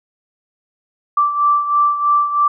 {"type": "beating tone pair", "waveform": "sine", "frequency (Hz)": [1169, 1172.1], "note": ["D6", "D6"], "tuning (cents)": [-8, -4], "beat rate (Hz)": 3.1, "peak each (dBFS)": [-13, -19], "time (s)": [1.17, 2.48], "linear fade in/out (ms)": 5, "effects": []}